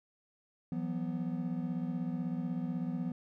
triangle chord, E suspended second, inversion none, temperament equal with one note detuned, 168.86 / 185 / 246.9 Hz, E3 / F#3 / B3, +42 / 0 / 0 cents, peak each -35 / -37 / -35 dBFS, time 0.72-3.12 s, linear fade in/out 2 ms, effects none

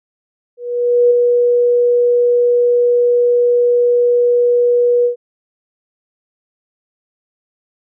sine tone with ADSR envelope, 484.1 Hz, B4, 35 cents flat, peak -6 dBFS, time 0.57-5.16 s, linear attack 540 ms, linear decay 5 ms, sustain -3 dB, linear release 110 ms, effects none

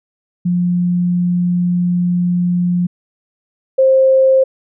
sine tone pair in turn, 176.9 / 528.6 Hz, F3 / C5, +23 / +18 cents, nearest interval octave + perfect fifth, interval 1895 cents, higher second, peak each -12 / -7 dBFS, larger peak second, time 0.45-2.87 / 3.78-4.44 s, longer first, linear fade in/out 10 ms, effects none

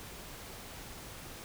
silence, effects pink hiss -47 dBFS RMS until 1.44 s

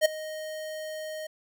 square tone with ADSR envelope, 622.3 Hz, D#5, in tune, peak -16 dBFS, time 0.01-1.27 s, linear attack 43 ms, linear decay 10 ms, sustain -19 dB, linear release 7 ms, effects none

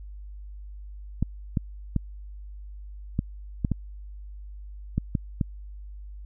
clicks, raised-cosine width 5 ms, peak -11 dBFS, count 9, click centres 1.226 / 1.572 / 1.963 / 3.191 / 3.648 / 3.717 / 4.98 / 5.152 / 5.412 s, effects added 50 Hz sine -38 dBFS peak until 6.25 s

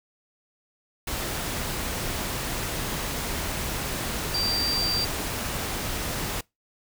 sine tone in noise, 4700 Hz, D8, 1 cent sharp, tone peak -24 dBFS, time 4.34-5.05 s, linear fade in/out 5 ms, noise pink, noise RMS -30 dBFS, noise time 1.07-6.41 s, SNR +3 dB, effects noise-tail reverb RT60 0.2 s tail -24 dB re dry

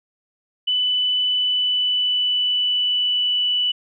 sine tone with pitch glide, 2991 to 2967 Hz, F#7 to F#7, +18 to +4 cents, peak -17 dBFS, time 0.67-3.72 s, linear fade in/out 10 ms, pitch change -14 cents, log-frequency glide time 1.28-3.47 s, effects none

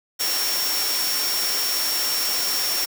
sine tone in noise, 5500 Hz, F8, 27 cents flat, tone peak -24 dBFS, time 0.19-2.86 s, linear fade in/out 20 ms, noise white, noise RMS -25 dBFS, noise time 0.19-2.86 s, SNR -2 dB, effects high-pass 300 Hz 12 dB/octave

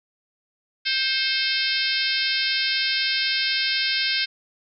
harmonic tone with a mistuned harmonic, 524 Hz, C5, 2 cents sharp, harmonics 3 / 4 / 5 / 6 / 7 / 8 / 9 / 10, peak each -29 / -29 / -29 / -29 / -29 / -29 / -29 / -29 dBFS, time 0.85-4.26 s, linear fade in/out 20 ms, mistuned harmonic 4, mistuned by +46 cents, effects none

